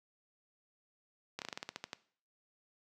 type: slowing click train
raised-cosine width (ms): 0.2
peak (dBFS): -22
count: 11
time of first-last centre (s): 1.39-1.931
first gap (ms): 28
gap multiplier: 1.14
effects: noise-tail reverb RT60 0.5 s tail -19 dB re dry + high-pass 150 Hz 12 dB/octave